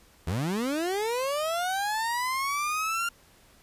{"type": "linear sweep", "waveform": "30% pulse", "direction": "up", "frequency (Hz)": [73.7, 1403], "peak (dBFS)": -24, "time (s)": [0.27, 3.09], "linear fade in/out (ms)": 5, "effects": ["pink hiss -58 dBFS RMS until 3.62 s", "resampled to 32000 Hz"]}